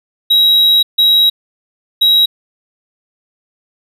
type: tone bursts at uneven times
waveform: triangle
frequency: 3845 Hz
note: B7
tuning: 47 cents flat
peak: -5 dBFS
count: 3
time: 0.3-0.83 / 0.98-1.3 / 2.01-2.26 s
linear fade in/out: 10 ms
effects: none